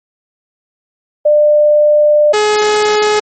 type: tone pair in turn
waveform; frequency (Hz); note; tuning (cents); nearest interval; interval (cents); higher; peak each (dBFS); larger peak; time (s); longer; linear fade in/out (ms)
sine / sawtooth; 597 / 422.4; D5 / G#4; +28 / +29; tritone; 599; first; -5; neither; 1.25-2.33 / 2.33-3.2; first; 10
effects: MP3 32 kbps